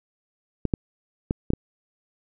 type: clicks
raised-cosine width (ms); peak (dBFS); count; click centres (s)
3; -10 / -8 / -9 / -9 / -9; 5; 0.653 / 0.738 / 1.309 / 1.504 / 1.535
effects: none